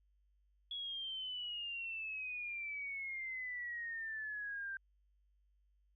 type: exponential sweep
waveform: sine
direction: down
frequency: 3366 to 1568 Hz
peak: -40 dBFS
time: 0.71-4.77 s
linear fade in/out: 2 ms
effects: added 50 Hz sine -70 dBFS peak until 5.95 s